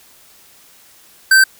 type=tone; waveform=square; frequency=1553 Hz; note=G6; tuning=17 cents flat; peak=-7 dBFS; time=1.31-1.44 s; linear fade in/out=5 ms; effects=white hiss -47 dBFS RMS until 1.59 s